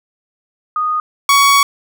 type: tone pair in turn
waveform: sine / sawtooth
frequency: 1237 / 1121.4 Hz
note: D#6 / C#6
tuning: -10 / +20 cents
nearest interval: major second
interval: 170 cents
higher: first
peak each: -14 / -4 dBFS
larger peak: second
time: 0.76-1 / 1.29-1.63 s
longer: second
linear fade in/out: 2 ms
effects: none